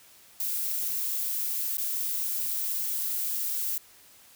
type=noise with dropouts; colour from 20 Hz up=violet; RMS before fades=-30 dBFS; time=0.4-3.78 s; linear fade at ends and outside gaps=2 ms; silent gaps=1.771-1.781 s; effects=white hiss -55 dBFS RMS until 4.35 s